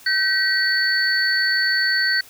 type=tone cluster; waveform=sine; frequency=1541 / 1914 / 4467 Hz; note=G6 / A#6 / C#8; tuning=-30 / +45 / +12 cents; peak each=-21 dBFS; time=0.06-2.21 s; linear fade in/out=5 ms; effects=white hiss -46 dBFS RMS until 2.29 s